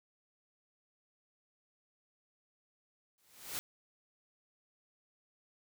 white noise with exponential growth, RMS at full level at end -36 dBFS, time 3.18-3.59 s, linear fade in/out 0 ms, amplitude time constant 87 ms, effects none

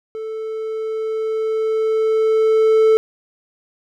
triangle tone with level ramp, 440 Hz, A4, in tune, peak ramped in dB -23 to -7 dBFS, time 0.15-2.97 s, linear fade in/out 0 ms, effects none

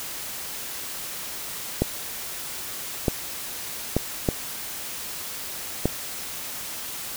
clicks, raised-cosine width 2 ms, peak -6 dBFS, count 5, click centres 1.82 / 3.082 / 3.966 / 4.288 / 5.856 s, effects white hiss -34 dBFS RMS until 7.16 s

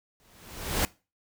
pink noise with exponential growth, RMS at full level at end -24 dBFS, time 0.2-0.85 s, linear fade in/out 0 ms, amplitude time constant 140 ms, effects noise-tail reverb RT60 0.3 s tail -21 dB re dry

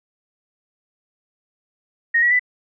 sine tone with pitch steps, 1864.7 / 1926 / 1989.3 Hz, A#6 / B6 / B6, 0 / -44 / +12 cents, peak -13 dBFS, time 2.14-2.395 s, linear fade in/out 10 ms, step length 85 ms, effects none

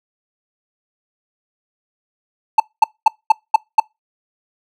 triangle tone bursts, 878 Hz, A5, 4 cents flat, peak -3 dBFS, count 6, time 2.58-3.8 s, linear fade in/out 5 ms, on 20 ms, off 220 ms, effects noise-tail reverb RT60 0.2 s tail -25 dB re dry

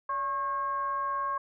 sine tone with frequency modulation, 1091 Hz, C#6, 28 cents flat, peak -28 dBFS, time 0.09-1.38 s, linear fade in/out 5 ms, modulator 515 Hz, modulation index 0.41, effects none

